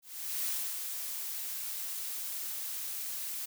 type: noise with ADSR envelope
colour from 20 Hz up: blue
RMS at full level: -33 dBFS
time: 0.02-3.46 s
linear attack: 430 ms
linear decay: 310 ms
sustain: -5 dB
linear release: 13 ms
effects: none